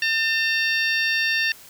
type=harmonic tone with a mistuned harmonic; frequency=900 Hz; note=A5; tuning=39 cents sharp; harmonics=2 / 3 / 4 / 5 / 6; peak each=-22 / -24 / -30 / -30 / -31 dBFS; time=0.02-1.52 s; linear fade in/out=2 ms; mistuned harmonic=6; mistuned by=+53 cents; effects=white hiss -46 dBFS RMS until 1.69 s